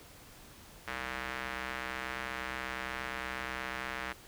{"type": "tone with band-pass filter", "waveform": "square", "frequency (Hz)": 64.2, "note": "C2", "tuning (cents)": -32, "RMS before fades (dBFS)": -39, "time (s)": [0.87, 4.13], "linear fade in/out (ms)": 10, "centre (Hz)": 1800, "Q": 1.6, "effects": ["pink hiss -54 dBFS RMS until 4.27 s"]}